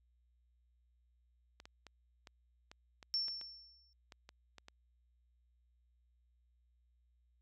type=clicks; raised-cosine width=0.2 ms; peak=-35 dBFS; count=12; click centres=1.601 / 1.655 / 1.867 / 2.272 / 2.715 / 3.028 / 3.283 / 3.413 / 4.122 / 4.291 / 4.583 / 4.684 s
type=tone with exponential decay; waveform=sine; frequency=5420 Hz; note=E8; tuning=47 cents sharp; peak=-31 dBFS; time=3.14-3.93 s; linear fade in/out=0 ms; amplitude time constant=170 ms
effects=added 60 Hz sine -70 dBFS peak until 7.41 s